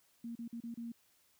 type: tone with dropouts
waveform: sine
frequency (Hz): 233.1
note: A#3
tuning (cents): 0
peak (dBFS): -40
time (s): 0.24-0.92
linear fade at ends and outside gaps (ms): 5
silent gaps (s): 0.354-0.389 / 0.479-0.527 / 0.604-0.636 / 0.743-0.773
effects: white hiss -71 dBFS RMS until 1.39 s